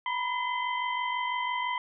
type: tone cluster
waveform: sine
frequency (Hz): 947 / 993 / 2040 / 3124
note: A#5 / B5 / C7 / G7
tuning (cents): +27 / +9 / -44 / -7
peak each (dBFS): -37 / -30 / -34 / -39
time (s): 0.06-1.78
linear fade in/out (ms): 2
effects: none